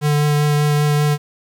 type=tone with vibrato; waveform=square; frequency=148 Hz; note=D3; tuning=14 cents sharp; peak=-14 dBFS; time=0.01-1.18 s; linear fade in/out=50 ms; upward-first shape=triangle; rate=5.1 Hz; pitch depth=13 cents each way; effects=9-bit